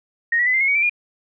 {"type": "tone with pitch steps", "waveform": "sine", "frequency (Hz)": [1864.7, 1936, 2010, 2087, 2167, 2250, 2336, 2425], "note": ["A#6", "B6", "B6", "C7", "C#7", "C#7", "D7", "D#7"], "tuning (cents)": [0, -35, 30, -5, -40, 25, -10, -45], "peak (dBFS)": -15, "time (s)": [0.32, 0.896], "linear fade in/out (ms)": 5, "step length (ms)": 72, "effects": []}